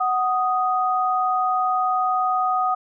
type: tone pair together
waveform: sine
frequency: 743.6 / 1244.5 Hz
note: F#5 / D#6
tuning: +8 / 0 cents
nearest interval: major sixth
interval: 892 cents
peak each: -21 dBFS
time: 0-2.75 s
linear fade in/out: 10 ms
effects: none